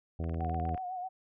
harmonic tone, 82.41 Hz, E2, in tune, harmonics 1 / 2 / 3 / 4 / 5 / 6 / 7 / 8 / 9, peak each -33 / -39 / -43 / -45 / -47 / -49 / -50 / -51 / -52 dBFS, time 0.19-0.76 s, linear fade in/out 5 ms
clicks, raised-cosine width 0.5 ms, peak -33 dBFS, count 12, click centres 0.242 / 0.295 / 0.344 / 0.407 / 0.447 / 0.496 / 0.545 / 0.599 / 0.653 / 0.692 / 0.745 / 0.777 s
sine tone with vibrato, 734 Hz, F#5, 14 cents flat, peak -35 dBFS, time 0.39-1.09 s, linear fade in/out 20 ms, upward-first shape sine, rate 7.8 Hz, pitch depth 51 cents each way
effects none

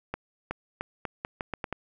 accelerating click train, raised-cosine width 0.5 ms, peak -16 dBFS, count 9, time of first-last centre 0.14-1.727 s, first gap 370 ms, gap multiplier 0.81, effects none

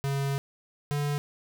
square tone pair in turn, 138.59 / 145.26 Hz, C#3 / D3, 0 / -19 cents, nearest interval minor second, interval 81 cents, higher second, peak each -27 dBFS, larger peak neither, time 0.04-0.38 / 0.91-1.18 s, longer first, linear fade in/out 0 ms, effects none

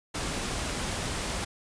pink noise, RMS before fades -32 dBFS, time 0.14-1.45 s, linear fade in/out 10 ms, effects resampled to 22050 Hz

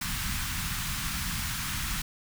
pink band-stop noise, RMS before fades -32 dBFS, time 0.01-2.02 s, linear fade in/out 5 ms, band 210 to 1100 Hz, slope 24 dB/octave, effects none

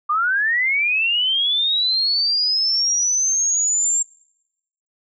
sine linear sweep, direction up, 1173 to 7459 Hz, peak -16 dBFS, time 0.09-4.03 s, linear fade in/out 10 ms, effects noise-tail reverb RT60 0.9 s tail -26 dB re dry

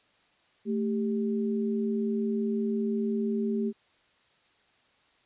sine tone pair together, 220.6 / 394.9 Hz, A3 / G4, +5 / +13 cents, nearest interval minor seventh, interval 1008 cents, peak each -27 / -31 dBFS, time 0.65-3.73 s, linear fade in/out 50 ms, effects white hiss -65 dBFS RMS until 5.25 s + resampled to 8000 Hz

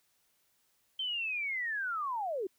sine linear sweep, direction down, 3136 to 349.2 Hz, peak -32 dBFS, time 0.99-2.47 s, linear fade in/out 5 ms, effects white hiss -73 dBFS RMS until 2.58 s

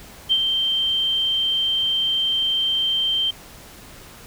sine tone with ADSR envelope, 3136 Hz, G7, in tune, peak -13 dBFS, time 0.29-3.31 s, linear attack 29 ms, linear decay 57 ms, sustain -5 dB, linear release 10 ms, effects pink hiss -43 dBFS RMS until 4.26 s

